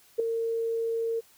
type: tone with ADSR envelope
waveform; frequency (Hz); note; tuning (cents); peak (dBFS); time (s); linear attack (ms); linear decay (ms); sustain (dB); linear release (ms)
sine; 456.9; A#4; -35; -18; 0.18-1.21; 18; 3; -8; 23
effects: white hiss -59 dBFS RMS until 1.37 s